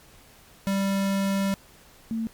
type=tone pair in turn; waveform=square / sine; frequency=196 / 225.4 Hz; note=G3 / A3; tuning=0 / +42 cents; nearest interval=major second; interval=242 cents; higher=second; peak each=-23 / -25 dBFS; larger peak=first; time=0.67-1.54 / 2.11-2.27 s; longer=first; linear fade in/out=0 ms; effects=pink hiss -53 dBFS RMS until 2.33 s + MP3 96 kbps